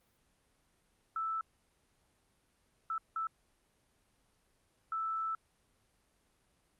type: tone bursts at uneven times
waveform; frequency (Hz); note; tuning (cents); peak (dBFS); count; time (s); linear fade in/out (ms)
sine; 1318.5; E6; 0; -33; 4; 1.16-1.41 / 2.9-2.98 / 3.16-3.27 / 4.92-5.35; 2
effects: pink hiss -73 dBFS RMS until 6.79 s + Opus 32 kbps